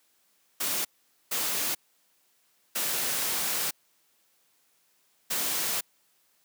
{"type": "noise bursts at uneven times", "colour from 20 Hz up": "white", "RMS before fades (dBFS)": -29, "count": 4, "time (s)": [[0.6, 0.85], [1.31, 1.75], [2.75, 3.71], [5.3, 5.81]], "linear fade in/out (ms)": 10, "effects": ["white hiss -68 dBFS RMS until 6.44 s", "high-pass 150 Hz 12 dB/octave"]}